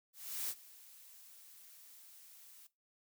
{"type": "noise with ADSR envelope", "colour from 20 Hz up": "blue", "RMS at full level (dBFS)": -38, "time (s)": [0.13, 2.67], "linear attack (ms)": 360, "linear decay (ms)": 53, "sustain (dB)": -20, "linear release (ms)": 5, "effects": ["noise-tail reverb RT60 0.2 s tail -17 dB re dry"]}